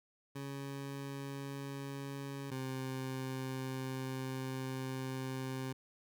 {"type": "tone pair in turn", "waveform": "20% pulse", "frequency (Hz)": [138.59, 131.35], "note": ["C#3", "C3"], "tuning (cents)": [0, 7], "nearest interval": "minor second", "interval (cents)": 93, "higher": "first", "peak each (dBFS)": [-36, -33], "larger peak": "second", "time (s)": [[0.35, 2.51], [2.51, 5.73]], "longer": "second", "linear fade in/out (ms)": 10, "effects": []}